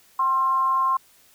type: tone with frequency modulation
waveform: sine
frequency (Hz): 1059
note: C6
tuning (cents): +21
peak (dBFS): -18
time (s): 0.19-0.97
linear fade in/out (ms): 5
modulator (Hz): 293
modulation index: 0.27
effects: white hiss -56 dBFS RMS until 1.34 s